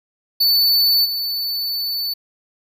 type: tone with level steps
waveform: square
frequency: 4492 Hz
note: C#8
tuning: 22 cents sharp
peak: -13 / -21 dBFS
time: 0.4-2.14 s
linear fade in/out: 10 ms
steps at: 1.04 s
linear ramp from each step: 20 ms
effects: none